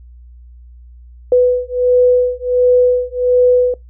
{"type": "beating tone pair", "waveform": "sine", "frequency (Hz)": [496, 497.4], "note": ["B4", "B4"], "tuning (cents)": [7, 12], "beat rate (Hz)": 1.4, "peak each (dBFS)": -12, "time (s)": [1.32, 3.74], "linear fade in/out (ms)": 2, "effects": ["noise-tail reverb RT60 0.2 s tail -24 dB re dry", "added 60 Hz sine -36 dBFS peak until 3.89 s"]}